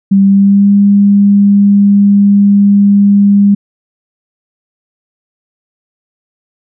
sine tone with pitch glide, 196 to 201.4 Hz, G3 to G3, 0 to +47 cents, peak -3 dBFS, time 0.11-3.55 s, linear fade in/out 10 ms, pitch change +47 cents, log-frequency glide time 0.23-0.72 s, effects none

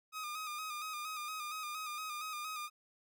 sawtooth tone with vibrato, 1236 Hz, D#6, 12 cents flat, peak -36 dBFS, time 0.12-2.7 s, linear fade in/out 50 ms, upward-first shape square, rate 4.3 Hz, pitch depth 41 cents each way, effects none

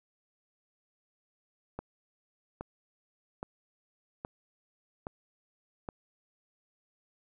click train, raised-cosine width 1 ms, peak -23 dBFS, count 6, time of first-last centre 1.79-5.888 s, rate 1.22 Hz, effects none

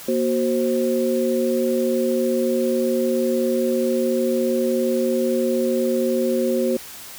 sine tone cluster, 237.1 / 371 / 528 Hz, A#3 / F#4 / C5, +30 / +5 / +16 cents, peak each -22 dBFS, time 0.08-6.77 s, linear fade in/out 5 ms, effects white hiss -38 dBFS RMS until 7.18 s

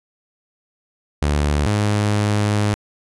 sawtooth tone pair in turn, 73.42 / 104.19 Hz, D2 / G#2, 0 / +6 cents, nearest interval tritone, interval 606 cents, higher second, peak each -12 dBFS, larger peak neither, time 1.22-1.66 / 1.66-2.74 s, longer second, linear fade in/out 0 ms, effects resampled to 24000 Hz

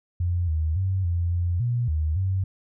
sine tone with pitch steps, 87.7 / 78.7 / 94.8 / 86.2 / 87.4 / 120.4 / 77.6 / 94.9 Hz, F2 / D#2 / F#2 / F2 / F2 / B2 / D#2 / F#2, +8 / +20 / +43 / -22 / +2 / -44 / -4 / +44 cents, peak -21 dBFS, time 0.2-2.44 s, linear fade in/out 5 ms, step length 280 ms, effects none

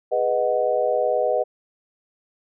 sine chord, G# minor seventh, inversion none, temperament equal, 415.3 / 493.9 / 622.3 / 740 Hz, G#4 / B4 / D#5 / F#5, 0 / 0 / 0 / 0 cents, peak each -28 / -22 / -22 / -26 dBFS, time 0.11-1.44 s, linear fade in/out 20 ms, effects none

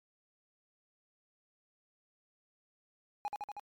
triangle tone with echo, 826 Hz, G#5, 10 cents flat, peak -31 dBFS, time 3.25-3.28 s, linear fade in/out 0 ms, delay 79 ms, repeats 4, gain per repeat -2 dB, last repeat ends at 3.596 s, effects MP3 96 kbps

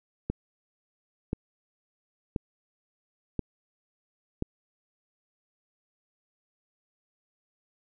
click train, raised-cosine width 3 ms, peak -15 dBFS, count 5, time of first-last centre 0.3-4.424 s, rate 0.97 Hz, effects none

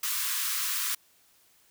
white high-pass noise, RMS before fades -30 dBFS, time 0.03-0.95 s, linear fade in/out 5 ms, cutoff 1000 Hz, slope 96 dB/octave, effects white hiss -63 dBFS RMS until 1.7 s

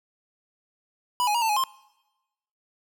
square tone with pitch steps, 984 / 835 / 949 / 892 / 839 / 1054 Hz, B5 / G#5 / A#5 / A5 / G#5 / C6, -7 / +9 / +31 / +23 / +17 / +12 cents, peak -22 dBFS, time 1.2-1.638 s, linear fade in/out 0 ms, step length 73 ms, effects noise-tail reverb RT60 1.0 s tail -23 dB re dry

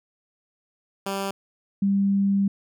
10% pulse / sine tone pair in turn, 196 / 197.93 Hz, G3 / G3, 0 / +17 cents, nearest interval unison, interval 17 cents, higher second, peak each -18 dBFS, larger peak neither, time 1.06-1.31 / 1.82-2.48 s, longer second, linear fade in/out 5 ms, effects none

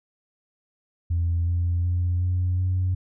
sine tone with pitch steps, 85 / 86.69 / 88.41 / 90.16 / 91.95 Hz, F2 / F2 / F2 / F#2 / F#2, -46 / -12 / +22 / -44 / -10 cents, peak -19 dBFS, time 1.1-2.95 s, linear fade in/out 10 ms, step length 370 ms, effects tanh soft clip ceiling -17 dBFS

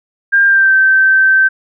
sine tone with pitch glide, 1600 to 1550.9 Hz, G6 to G6, +35 to -19 cents, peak -6 dBFS, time 0.32-1.49 s, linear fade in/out 20 ms, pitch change -54 cents, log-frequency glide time 0.45-0.74 s, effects none

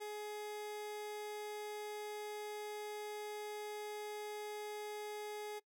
30% pulse tone, 420 Hz, G#4, 19 cents sharp, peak -40 dBFS, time 0-5.6 s, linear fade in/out 20 ms, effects noise-tail reverb RT60 0.1 s tail -22 dB re dry

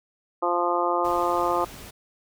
harmonic tone, 174.61 Hz, F3, in tune, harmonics 2 / 3 / 4 / 5 / 6 / 7, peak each -28 / -28 / -28 / -28 / -28 / -28 dBFS, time 0.42-1.65 s, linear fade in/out 10 ms
pink noise, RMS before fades -42 dBFS, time 1.04-1.91 s, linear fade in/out 10 ms
effects none

